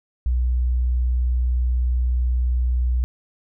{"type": "tone", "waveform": "sine", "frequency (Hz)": 61.6, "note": "B1", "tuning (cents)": -4, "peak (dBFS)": -17, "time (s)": [0.26, 3.04], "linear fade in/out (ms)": 0, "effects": []}